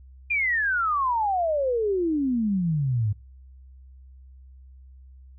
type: exponential sweep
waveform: sine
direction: down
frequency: 2450 to 100.2 Hz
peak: -21 dBFS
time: 0.3-3.13 s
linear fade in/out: 10 ms
effects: noise-tail reverb RT60 0.3 s tail -24 dB re dry + added 65 Hz sine -45 dBFS peak until 5.38 s